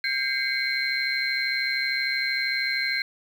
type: tone cluster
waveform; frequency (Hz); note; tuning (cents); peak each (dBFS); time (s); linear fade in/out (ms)
sine; 1597 / 2079 / 2212 / 4146; G6 / C7 / C#7 / C8; +32 / -12 / -4 / -17; -29; 0.04-3.02; 2
effects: 8-bit